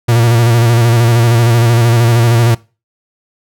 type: tone with vibrato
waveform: 45% pulse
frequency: 117.1 Hz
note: A#2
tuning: 8 cents sharp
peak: -7 dBFS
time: 0.08-2.55 s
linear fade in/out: 10 ms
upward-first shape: square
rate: 13 Hz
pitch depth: 38 cents each way
effects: noise-tail reverb RT60 0.3 s tail -21 dB re dry